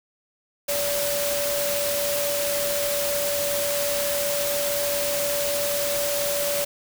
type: tone in noise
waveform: sine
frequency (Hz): 575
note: D5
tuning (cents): -37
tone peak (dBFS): -25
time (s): 0.68-6.65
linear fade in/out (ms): 10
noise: white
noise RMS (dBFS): -27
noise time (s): 0.68-6.65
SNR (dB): -1
effects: none